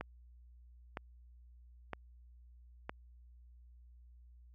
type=click train; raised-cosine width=0.5 ms; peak=-24 dBFS; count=4; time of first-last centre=0.01-2.895 s; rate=1.04 Hz; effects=added 60 Hz sine -56 dBFS peak until 4.54 s